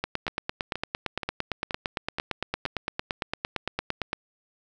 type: two click trains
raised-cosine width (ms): 0.3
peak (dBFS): -15 / -11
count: 6 / 37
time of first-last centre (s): 0.28-2.661 / 0.04-4.131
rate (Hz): 2.1 / 8.8
effects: none